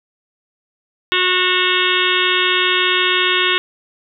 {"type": "harmonic tone with a mistuned harmonic", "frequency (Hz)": 365.3, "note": "F#4", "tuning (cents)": -22, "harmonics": [1, 3, 4, 5, 6, 7, 8, 9, 10], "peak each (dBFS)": [-22, -22, -22, -22, -22, -22, -22, -22, -22], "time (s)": [1.12, 3.58], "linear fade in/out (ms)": 0, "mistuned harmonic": 7, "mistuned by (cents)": 77, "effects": []}